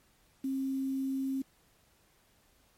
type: tone with quantisation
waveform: sine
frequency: 267.9 Hz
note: C4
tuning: 41 cents sharp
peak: -30 dBFS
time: 0.44-1.42 s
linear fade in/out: 5 ms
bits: 9
effects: pink hiss -67 dBFS RMS until 2.77 s + MP3 64 kbps